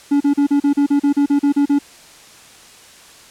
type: tone bursts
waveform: triangle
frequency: 284.9 Hz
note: C#4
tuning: 48 cents sharp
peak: -9 dBFS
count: 13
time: 0.11-1.789 s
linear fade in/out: 10 ms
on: 95 ms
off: 37 ms
effects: white hiss -43 dBFS RMS until 3.3 s + low-pass 9000 Hz 12 dB/octave